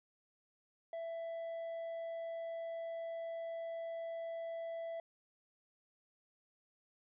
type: tone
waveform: triangle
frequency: 664 Hz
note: E5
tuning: 12 cents sharp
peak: -38 dBFS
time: 0.93-5 s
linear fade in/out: 2 ms
effects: resampled to 8000 Hz